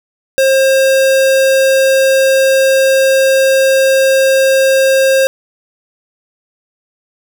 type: tone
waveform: square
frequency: 534 Hz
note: C5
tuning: 35 cents sharp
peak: -8 dBFS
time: 0.38-5.27 s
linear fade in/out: 0 ms
effects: none